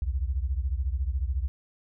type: beating tone pair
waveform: sine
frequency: 61.7 / 75.7 Hz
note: B1 / D#2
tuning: -1 / -47 cents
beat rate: 14 Hz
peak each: -27 / -30 dBFS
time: 0.02-1.48 s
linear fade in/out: 0 ms
effects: none